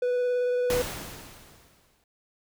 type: tone with vibrato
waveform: triangle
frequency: 493.9 Hz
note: B4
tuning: in tune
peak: -21 dBFS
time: 0.02-0.82 s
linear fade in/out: 5 ms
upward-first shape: sine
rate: 18 Hz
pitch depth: 10 cents each way
type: noise with exponential decay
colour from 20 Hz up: pink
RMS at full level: -29 dBFS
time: 0.7-2.04 s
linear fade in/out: 2 ms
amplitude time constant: 290 ms
effects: none